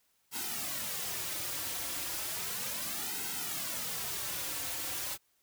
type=noise with flanger; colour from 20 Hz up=white; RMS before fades=-37 dBFS; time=0.31-5.18 s; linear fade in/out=50 ms; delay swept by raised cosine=1.7 to 4.9 ms; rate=0.34 Hz; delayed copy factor=-0.85; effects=white hiss -73 dBFS RMS until 5.42 s